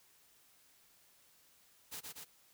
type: noise with echo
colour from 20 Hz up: white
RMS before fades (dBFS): -45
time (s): 1.91-2.01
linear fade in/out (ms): 20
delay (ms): 120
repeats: 2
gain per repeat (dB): -2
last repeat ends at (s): 2.25
effects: white hiss -67 dBFS RMS until 2.53 s